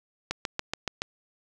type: click train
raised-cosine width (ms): 0.2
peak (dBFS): -11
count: 6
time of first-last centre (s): 0.31-1.019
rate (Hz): 7.05
effects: none